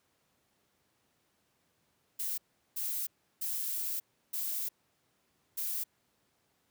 violet noise bursts at uneven times, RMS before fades -35 dBFS, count 5, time 2.19-2.38 / 2.76-3.07 / 3.41-4 / 4.33-4.69 / 5.57-5.84 s, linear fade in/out 10 ms, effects pink hiss -74 dBFS RMS until 6.7 s + high-pass 100 Hz 12 dB/octave

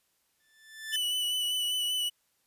sawtooth tone with exponential growth, 1760 Hz, A6, in tune, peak -28 dBFS, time 0.4-0.96 s, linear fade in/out 2 ms, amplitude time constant 120 ms
45% pulse tone with vibrato, 2973 Hz, F#7, 8 cents sharp, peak -28 dBFS, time 0.92-2.1 s, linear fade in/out 20 ms, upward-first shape sine, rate 5.1 Hz, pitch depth 23 cents each way
effects white hiss -73 dBFS RMS until 2.46 s + resampled to 32000 Hz

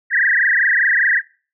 sine tone with frequency modulation, 1782 Hz, A6, 22 cents sharp, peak -12 dBFS, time 0.1-1.22 s, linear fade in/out 50 ms, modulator 25 Hz, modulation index 7.9, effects noise-tail reverb RT60 0.4 s tail -23 dB re dry

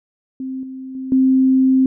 sine tone with level steps, 262.2 Hz, C4, 4 cents sharp, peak -23 / -28 / -24 / -10 dBFS, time 0.4-1.86 s, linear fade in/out 2 ms, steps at 0.63 / 0.95 / 1.12 s, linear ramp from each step 2 ms, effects none

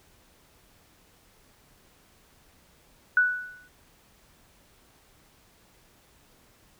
sine tone with exponential decay, 1480 Hz, F#6, in tune, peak -15 dBFS, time 3.17-3.68 s, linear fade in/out 2 ms, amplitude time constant 110 ms, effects pink hiss -60 dBFS RMS until 6.79 s

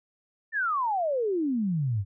sine exponential sweep, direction down, 1822 to 92.5 Hz, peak -24 dBFS, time 0.52-2.05 s, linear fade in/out 50 ms, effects none

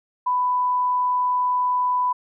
sine tone, 995 Hz, B5, 13 cents sharp, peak -18 dBFS, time 0.26-2.13 s, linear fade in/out 10 ms, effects none

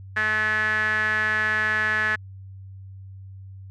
sawtooth tone with band-pass filter, 215.1 Hz, A3, 39 cents flat, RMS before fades -23 dBFS, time 0.16-2.16 s, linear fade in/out 10 ms, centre 1700 Hz, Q 8.9, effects added 96 Hz sine -38 dBFS peak until 3.7 s

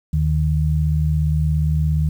sine tone pair together, 76.61 / 153.8 Hz, D#2 / D#3, -26 / -20 cents, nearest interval octave, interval 1206 cents, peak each -18 dBFS, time 0.13-2.09 s, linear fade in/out 5 ms, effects 8-bit

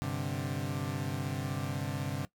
30% pulse chord, G suspended fourth, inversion none, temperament equal, 98 / 130.81 / 146.83 Hz, G2 / C3 / D3, 0 / 0 / 0 cents, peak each -36 / -34 / -34 dBFS, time 0.02-2.25 s, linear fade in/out 0 ms, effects noise-tail reverb RT60 0.1 s tail -18 dB re dry

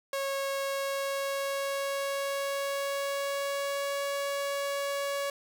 sawtooth tone with pitch glide, 549 to 561.5 Hz, C#5 to C#5, -17 to +22 cents, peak -26 dBFS, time 0.13-5.3 s, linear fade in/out 2 ms, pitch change +39 cents, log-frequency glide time 0.55-4.01 s, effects none

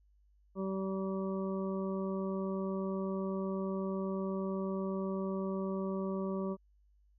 harmonic tone, 191.9 Hz, G3, 37 cents flat, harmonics 1 / 2 / 3 / 5 / 6, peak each -35 / -38 / -42 / -49 / -47 dBFS, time 0.55-6.57 s, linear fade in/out 50 ms, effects added 50 Hz sine -64 dBFS peak until 7.18 s

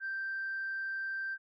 sine tone, 1568 Hz, G6, in tune, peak -33 dBFS, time 0-1.38 s, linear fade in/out 50 ms, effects tanh soft clip ceiling -30 dBFS

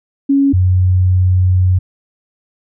sine tone pair in turn, 277.2 / 91.84 Hz, C#4 / F#2, 0 / -12 cents, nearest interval octave + perfect fifth, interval 1912 cents, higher first, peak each -8 dBFS, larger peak neither, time 0.29-0.53 / 0.53-1.79 s, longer second, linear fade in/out 10 ms, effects none

